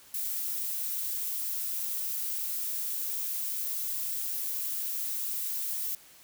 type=noise; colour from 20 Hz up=violet; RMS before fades=-33 dBFS; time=0.14-5.95 s; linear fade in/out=2 ms; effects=white hiss -55 dBFS RMS until 6.23 s